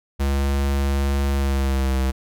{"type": "tone with pitch glide", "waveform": "square", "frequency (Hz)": [69.3, 65.87], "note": ["C#2", "C2"], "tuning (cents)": [0, 12], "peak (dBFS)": -19, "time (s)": [0.19, 2.12], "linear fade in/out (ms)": 20, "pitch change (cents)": -88, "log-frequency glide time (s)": [1.32, 1.99], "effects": []}